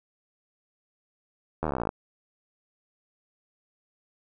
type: slowing click train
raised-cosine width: 1 ms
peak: -14 dBFS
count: 18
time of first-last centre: 1.63-1.891 s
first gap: 12 ms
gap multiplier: 1.03
effects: none